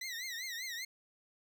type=tone with vibrato; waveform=20% pulse; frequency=1968 Hz; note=B6; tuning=7 cents flat; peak=-34 dBFS; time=0.01-0.85 s; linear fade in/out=5 ms; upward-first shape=triangle; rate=5.1 Hz; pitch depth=160 cents each way; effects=none